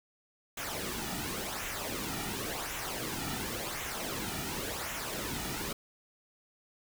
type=noise with flanger; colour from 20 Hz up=pink; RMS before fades=-37 dBFS; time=0.57-5.73 s; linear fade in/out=5 ms; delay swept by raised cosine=0.21 to 1.91 ms; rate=0.92 Hz; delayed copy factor=-0.6; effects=none